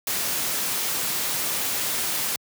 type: noise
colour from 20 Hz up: white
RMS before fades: -26 dBFS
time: 0.07-2.36 s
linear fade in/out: 2 ms
effects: high-pass 100 Hz 12 dB/octave